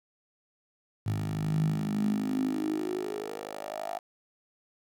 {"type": "tone with high-pass filter sweep", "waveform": "10% pulse", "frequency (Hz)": 51.91, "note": "G#1", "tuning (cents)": 0, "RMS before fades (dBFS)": -31, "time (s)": [1.06, 3.99], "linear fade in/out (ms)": 5, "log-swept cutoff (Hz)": [110, 710], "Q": 8.9, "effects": []}